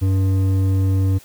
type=tone with hard clipping; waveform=sine; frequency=95.6 Hz; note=G2; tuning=43 cents flat; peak=-16 dBFS; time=0.01-1.19 s; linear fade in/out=20 ms; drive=8 dB; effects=white hiss -47 dBFS RMS until 1.24 s